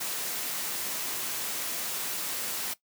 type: noise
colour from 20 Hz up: white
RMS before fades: -33 dBFS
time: 0-2.74 s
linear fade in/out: 10 ms
effects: noise-tail reverb RT60 0.1 s tail -17 dB re dry + high-pass 150 Hz 12 dB/octave